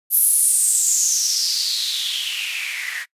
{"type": "noise with band-pass filter sweep", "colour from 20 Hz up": "blue", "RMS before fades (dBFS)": -20, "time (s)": [0.1, 3.06], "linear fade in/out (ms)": 50, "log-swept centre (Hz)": [12000, 1800], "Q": 6.6, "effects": ["noise-tail reverb RT60 0.1 s tail -23 dB re dry", "resampled to 32000 Hz"]}